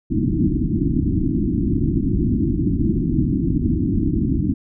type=low-pass noise; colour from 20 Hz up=white; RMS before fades=-19 dBFS; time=0.1-4.54 s; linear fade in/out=10 ms; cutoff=340 Hz; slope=96 dB/octave; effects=none